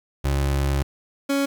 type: tone pair in turn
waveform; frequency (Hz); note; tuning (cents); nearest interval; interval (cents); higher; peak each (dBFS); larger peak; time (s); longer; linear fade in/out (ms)
30% pulse; 69.3 / 278.2; C#2 / C#4; 0 / +6; 2 octaves; 2406; second; -17; neither; 0.24-0.83 / 1.29-1.46; first; 10
effects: 9-bit